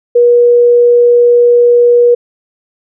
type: tone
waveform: sine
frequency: 480.9 Hz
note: B4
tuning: 46 cents flat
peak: -3 dBFS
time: 0.15-2.15 s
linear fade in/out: 10 ms
effects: none